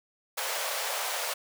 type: high-pass noise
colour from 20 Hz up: pink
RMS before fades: -32 dBFS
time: 0.37-1.34 s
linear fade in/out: 10 ms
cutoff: 500 Hz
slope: 48 dB/octave
effects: none